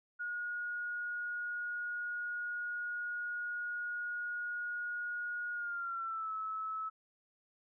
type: tone with pitch glide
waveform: sine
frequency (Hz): 1442 to 1299.6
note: F#6 to E6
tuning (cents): -45 to -25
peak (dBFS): -36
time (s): 0.19-6.9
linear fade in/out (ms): 20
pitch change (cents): -180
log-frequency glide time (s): 5.53-6.32
effects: none